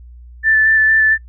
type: tone with vibrato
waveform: sine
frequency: 1760 Hz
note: A6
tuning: in tune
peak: -9 dBFS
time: 0.43-1.18 s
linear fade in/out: 50 ms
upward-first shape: square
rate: 4.4 Hz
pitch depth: 10 cents each way
effects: noise-tail reverb RT60 0.1 s tail -22 dB re dry + added 60 Hz sine -35 dBFS peak until 1.28 s